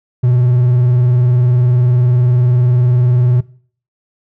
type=tone with vibrato; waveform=triangle; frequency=123.8 Hz; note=B2; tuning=5 cents sharp; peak=-6 dBFS; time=0.23-3.41 s; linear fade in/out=10 ms; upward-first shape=sine; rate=20 Hz; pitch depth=65 cents each way; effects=noise-tail reverb RT60 0.5 s tail -21 dB re dry